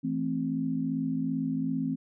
sine chord, A minor, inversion second, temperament equal with one note detuned, 164.81 / 220 / 262.7 Hz, E3 / A3 / C4, 0 / 0 / +7 cents, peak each -33 / -34 / -29 dBFS, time 0.03-1.96 s, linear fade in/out 20 ms, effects none

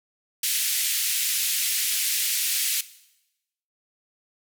white band-pass noise, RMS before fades -25 dBFS, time 0.43-2.81 s, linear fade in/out 5 ms, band 2100 to 15000 Hz, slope 24 dB/octave, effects noise-tail reverb RT60 0.9 s tail -17 dB re dry

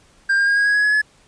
triangle tone with pitch steps, 1594 / 1609.7 / 1625.6 / 1641.7 / 1657.9 / 1674.2 / 1690.7 / 1707.4 Hz, G6 / G6 / G#6 / G#6 / G#6 / G#6 / G#6 / G#6, +28 / +45 / -38 / -20 / -3 / +13 / +30 / +47 cents, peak -12 dBFS, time 0.29-1.018 s, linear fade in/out 10 ms, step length 91 ms, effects pink hiss -54 dBFS RMS until 1.27 s + resampled to 22050 Hz

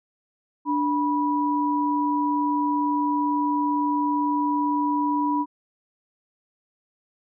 sine tone pair together, 293.7 / 977.9 Hz, D4 / B5, 0 / -17 cents, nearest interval octave + major sixth, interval 2083 cents, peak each -23 dBFS, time 0.65-5.46 s, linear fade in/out 50 ms, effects none

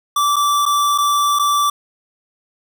square tone with dropouts, 1164 Hz, D6, 16 cents flat, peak -14 dBFS, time 0.16-1.7 s, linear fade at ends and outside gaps 5 ms, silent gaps 0.36-0.364 / 0.655-0.661 / 0.979-0.983 / 1.389-1.394 s, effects none

